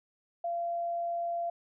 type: tone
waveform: sine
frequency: 686 Hz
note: F5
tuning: 31 cents flat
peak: -30 dBFS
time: 0.44-1.5 s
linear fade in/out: 5 ms
effects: none